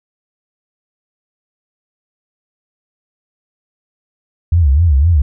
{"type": "tone with vibrato", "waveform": "sine", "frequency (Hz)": 76.4, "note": "D#2", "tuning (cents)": -31, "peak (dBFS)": -7, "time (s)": [4.52, 5.22], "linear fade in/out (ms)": 5, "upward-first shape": "sine", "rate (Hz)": 3.9, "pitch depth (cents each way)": 240, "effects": []}